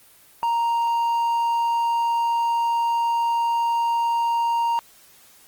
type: tone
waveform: triangle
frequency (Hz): 932.3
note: A#5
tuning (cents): 0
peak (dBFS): -17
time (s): 0.43-4.79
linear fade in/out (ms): 0
effects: white hiss -52 dBFS RMS until 5.47 s + Opus 24 kbps